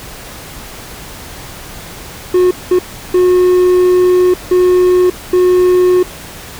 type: tone bursts at uneven times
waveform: triangle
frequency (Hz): 362.7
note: F#4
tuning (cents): -34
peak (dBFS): -4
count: 5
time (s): 2.34-2.51 / 2.71-2.79 / 3.14-4.34 / 4.51-5.1 / 5.33-6.03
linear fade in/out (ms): 5
effects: pink hiss -30 dBFS RMS until 6.59 s